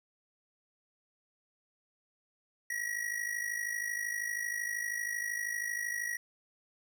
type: tone with amplitude modulation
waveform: square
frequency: 1914 Hz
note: A#6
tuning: 45 cents sharp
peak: -31 dBFS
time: 2.7-6.17 s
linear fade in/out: 5 ms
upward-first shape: sine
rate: 52.8 Hz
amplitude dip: 70%
effects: none